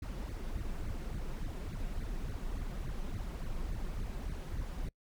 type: noise with flanger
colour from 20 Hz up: brown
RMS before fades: -38 dBFS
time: 0.02-4.89 s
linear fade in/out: 5 ms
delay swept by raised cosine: 0.47 to 5.67 ms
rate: 3.5 Hz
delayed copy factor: +0.9
effects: noise-tail reverb RT60 0.1 s tail -25 dB re dry